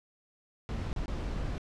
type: noise with dropouts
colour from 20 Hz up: brown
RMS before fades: -34 dBFS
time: 0.69-1.58 s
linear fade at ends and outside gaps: 0 ms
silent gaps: 0.929-0.962 / 1.058-1.081 s
effects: low-pass 6000 Hz 12 dB/octave